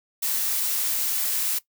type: noise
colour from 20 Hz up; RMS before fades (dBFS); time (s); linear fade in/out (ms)
blue; -25; 0.22-1.59; 10
effects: noise-tail reverb RT60 0.1 s tail -18 dB re dry

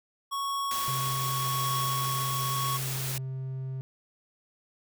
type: tone with tremolo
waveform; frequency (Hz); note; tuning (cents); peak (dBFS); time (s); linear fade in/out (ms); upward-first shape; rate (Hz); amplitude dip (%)
square; 1108.7; C#6; 0; -29; 0.31-2.78; 20; triangle; 0.87; 30
type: noise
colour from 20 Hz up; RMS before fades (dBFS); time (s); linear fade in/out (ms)
white; -35; 0.71-3.18; 2
type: tone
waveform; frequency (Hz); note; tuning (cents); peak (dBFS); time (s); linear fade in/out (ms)
triangle; 131.8; C3; +13; -30; 0.88-3.81; 0
effects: none

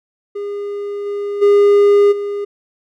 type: tone with level steps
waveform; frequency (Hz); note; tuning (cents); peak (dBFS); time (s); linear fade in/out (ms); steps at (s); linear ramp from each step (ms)
triangle; 407; G#4; -35; -19 / -17 / -5 / -17; 0.35-2.45; 10; 1.05 / 1.41 / 2.11; 20
effects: none

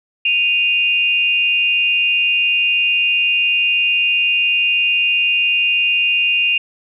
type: tone pair together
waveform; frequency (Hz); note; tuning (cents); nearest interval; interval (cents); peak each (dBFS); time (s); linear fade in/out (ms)
sine; 2487 / 2792; D#7 / F7; -1 / -1; major second; 200; -16 / -15; 0.25-6.58; 5
effects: none

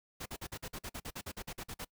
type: noise bursts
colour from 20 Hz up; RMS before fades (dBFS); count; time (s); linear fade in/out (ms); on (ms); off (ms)
pink; -42; 16; 0.2-1.849; 10; 59; 47
effects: noise-tail reverb RT60 0.1 s tail -24 dB re dry

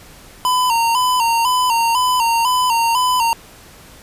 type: tone with vibrato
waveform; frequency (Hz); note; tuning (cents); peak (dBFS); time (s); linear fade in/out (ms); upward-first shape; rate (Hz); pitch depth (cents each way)
square; 962; B5; -46; -14; 0.45-3.33; 0; square; 2; 74
effects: pink hiss -42 dBFS RMS until 4.02 s + resampled to 32000 Hz

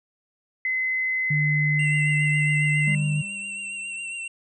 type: tone with pitch glide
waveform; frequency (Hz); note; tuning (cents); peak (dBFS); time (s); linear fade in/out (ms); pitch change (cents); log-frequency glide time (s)
sine; 2043 to 2058; C7 to C7; -42 to -29; -22; 0.65-2.95; 2; +13; 1.66-2.78
type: tone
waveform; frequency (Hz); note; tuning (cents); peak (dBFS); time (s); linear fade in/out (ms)
sine; 150; D3; +37; -21; 1.3-3.22; 10
type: tone with vibrato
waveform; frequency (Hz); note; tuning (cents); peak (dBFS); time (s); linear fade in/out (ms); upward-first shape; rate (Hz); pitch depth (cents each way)
square; 2730; F7; -40; -31; 1.79-4.28; 5; triangle; 7.3; 39
type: tone with exponential decay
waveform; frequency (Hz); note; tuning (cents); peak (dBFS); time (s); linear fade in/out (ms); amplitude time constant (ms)
triangle; 200; G3; +35; -25; 2.87-4.16; 5; 280
effects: resampled to 24000 Hz

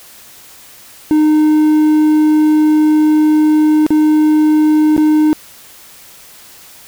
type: tone with dropouts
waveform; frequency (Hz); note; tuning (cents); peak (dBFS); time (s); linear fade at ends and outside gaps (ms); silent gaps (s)
triangle; 306.6; D#4; -25; -5; 1.11-5.33; 0; 3.865-3.905 / 4.965-4.978
effects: white hiss -39 dBFS RMS until 6.87 s

